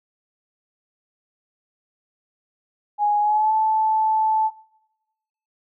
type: tone with pitch glide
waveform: sine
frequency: 830.6 to 873.4 Hz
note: G#5 to A5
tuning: 0 to -13 cents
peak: -16 dBFS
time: 2.98-4.51 s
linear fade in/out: 50 ms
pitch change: +87 cents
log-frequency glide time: 3.2-3.53 s
effects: noise-tail reverb RT60 1.0 s tail -21 dB re dry

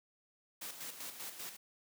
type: noise with tremolo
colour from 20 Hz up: white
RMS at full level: -44 dBFS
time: 0.61-1.57 s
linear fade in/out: 10 ms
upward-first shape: square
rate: 5.1 Hz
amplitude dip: 55%
effects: high-pass 150 Hz 12 dB/octave

